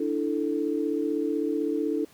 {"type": "chord", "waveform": "sine", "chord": "D suspended second", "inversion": "none", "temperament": "equal", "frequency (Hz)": [293.7, 329.6, 440], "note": ["D4", "E4", "A4"], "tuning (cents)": [0, 0, 0], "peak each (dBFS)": [-28, -29, -29], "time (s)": [0, 2.05], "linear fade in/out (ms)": 5, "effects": ["pink hiss -56 dBFS RMS until 2.13 s", "high-pass 100 Hz 12 dB/octave"]}